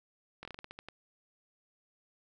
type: slowing click train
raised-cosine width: 0.3 ms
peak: -28 dBFS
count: 10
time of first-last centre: 0.43-0.886 s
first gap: 21 ms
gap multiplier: 1.21
effects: none

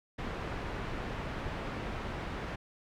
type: low-pass noise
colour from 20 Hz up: pink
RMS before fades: -38 dBFS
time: 0.18-2.56 s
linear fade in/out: 10 ms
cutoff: 2200 Hz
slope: 12 dB/octave
effects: none

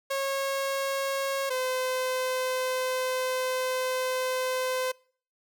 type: tone pair in turn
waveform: sawtooth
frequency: 546 / 512.9 Hz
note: C#5 / C5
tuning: -26 / -35 cents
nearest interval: minor second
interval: 109 cents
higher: first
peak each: -23 dBFS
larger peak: neither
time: 0.1-1.5 / 1.5-4.92 s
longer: second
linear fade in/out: 10 ms
effects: noise-tail reverb RT60 0.5 s tail -25 dB re dry

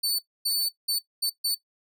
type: tone bursts at uneven times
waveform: sawtooth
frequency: 4504 Hz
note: C#8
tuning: 27 cents sharp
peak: -20 dBFS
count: 5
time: 0.03-0.19 / 0.45-0.69 / 0.88-0.99 / 1.22-1.3 / 1.44-1.55 s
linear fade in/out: 10 ms
effects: noise-tail reverb RT60 0.1 s tail -17 dB re dry

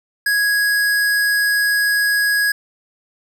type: tone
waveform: square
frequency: 1661.2 Hz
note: G#6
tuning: in tune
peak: -15 dBFS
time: 0.26-2.52 s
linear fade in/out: 5 ms
effects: none

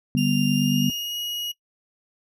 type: chord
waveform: sine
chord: G major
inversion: second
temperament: just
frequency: 147 / 196 / 245 Hz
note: D3 / G3 / B3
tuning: +2 / 0 / -14 cents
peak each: -23 / -24 / -22 dBFS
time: 0.15-0.9 s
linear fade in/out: 0 ms
type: tone with pitch glide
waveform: 35% pulse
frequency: 2794 to 2894 Hz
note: F7 to F#7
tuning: 0 to -39 cents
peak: -25 dBFS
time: 0.17-1.52 s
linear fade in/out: 10 ms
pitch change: +61 cents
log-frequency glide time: 0.52-1.18 s
effects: noise-tail reverb RT60 0.1 s tail -19 dB re dry

